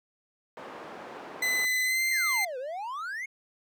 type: band-pass noise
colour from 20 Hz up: white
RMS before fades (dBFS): -43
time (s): 0.57-1.65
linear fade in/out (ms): 0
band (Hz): 270 to 1000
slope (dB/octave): 12
type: tone with pitch glide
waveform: 40% pulse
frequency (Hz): 2019 to 2084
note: B6 to C7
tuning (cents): +38 to -7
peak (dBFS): -24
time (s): 1.42-2.45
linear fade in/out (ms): 5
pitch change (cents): +55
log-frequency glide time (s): 1.84-2.01
type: exponential two-way sweep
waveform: triangle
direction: down then up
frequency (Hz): 2217 to 490 to 2217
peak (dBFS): -31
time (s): 2.08-3.26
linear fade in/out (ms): 10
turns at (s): 2.58
effects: none